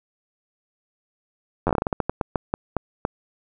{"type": "slowing click train", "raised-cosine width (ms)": 1, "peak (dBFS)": -7, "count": 17, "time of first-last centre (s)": [1.67, 3.051], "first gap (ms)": 10, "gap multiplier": 1.25, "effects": []}